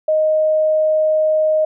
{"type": "tone", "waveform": "sine", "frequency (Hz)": 622.3, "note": "D#5", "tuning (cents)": 0, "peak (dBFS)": -12, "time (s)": [0.08, 1.65], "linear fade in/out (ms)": 5, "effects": []}